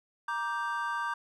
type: chord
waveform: triangle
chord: G minor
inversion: first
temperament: just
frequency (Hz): 940.8 / 1176 / 1568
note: Bb5 / D6 / G6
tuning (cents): +16 / +2 / 0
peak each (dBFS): -33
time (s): 0.28-1.14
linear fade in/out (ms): 5
effects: none